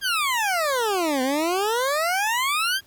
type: exponential two-way sweep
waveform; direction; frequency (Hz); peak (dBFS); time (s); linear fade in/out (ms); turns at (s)
20% pulse; down then up; 1644 to 251.4 to 1644; -16; 0.01-2.81; 50; 1.22
effects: pink hiss -56 dBFS RMS until 2.86 s